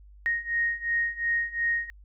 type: beating tone pair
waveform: sine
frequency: 1864.7 / 1867.5 Hz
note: A#6 / A#6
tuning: 0 / +3 cents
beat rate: 2.8 Hz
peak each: -29 / -27 dBFS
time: 0.26-1.9 s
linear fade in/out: 0 ms
effects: added 50 Hz sine -48 dBFS peak until 2.04 s